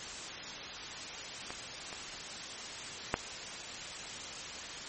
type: clicks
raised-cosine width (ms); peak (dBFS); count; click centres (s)
0.5; -24 / -27 / -12; 3; 1.505 / 1.928 / 3.141
effects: white hiss -42 dBFS RMS until 4.88 s + MP3 32 kbps